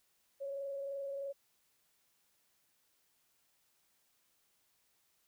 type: tone with frequency modulation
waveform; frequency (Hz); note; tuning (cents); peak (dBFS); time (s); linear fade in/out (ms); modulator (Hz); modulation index
sine; 554.4; C#5; 0; -38; 0.4-1.33; 20; 23.1; 0.34
effects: white hiss -75 dBFS RMS until 5.27 s